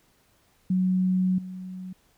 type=tone with level steps; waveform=sine; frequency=185 Hz; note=F#3; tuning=in tune; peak=-20 / -34 dBFS; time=0.7-1.93 s; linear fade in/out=5 ms; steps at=1.38 s; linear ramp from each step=5 ms; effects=pink hiss -64 dBFS RMS until 2.17 s